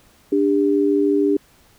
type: tone pair together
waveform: sine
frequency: 293.7 / 400.1 Hz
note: D4 / G4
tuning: 0 / +35 cents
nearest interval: perfect fourth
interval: 535 cents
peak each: -17 dBFS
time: 0.32-1.37 s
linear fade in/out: 5 ms
effects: pink hiss -54 dBFS RMS until 1.78 s